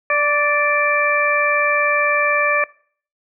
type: harmonic tone with a mistuned harmonic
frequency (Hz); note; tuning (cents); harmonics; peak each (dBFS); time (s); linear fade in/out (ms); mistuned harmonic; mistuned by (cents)
587.3; D5; 0; 1 / 2 / 3 / 4; -20 / -20 / -20 / -20; 0.1-2.64; 2; 2; -17
effects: noise-tail reverb RT60 0.5 s tail -22 dB re dry